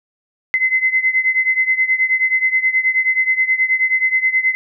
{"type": "beating tone pair", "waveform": "sine", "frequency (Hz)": [2048, 2057.4], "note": ["C7", "C7"], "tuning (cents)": [-38, -30], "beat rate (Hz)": 9.4, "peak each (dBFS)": [-15, -18], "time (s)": [0.54, 4.55], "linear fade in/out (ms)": 0, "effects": []}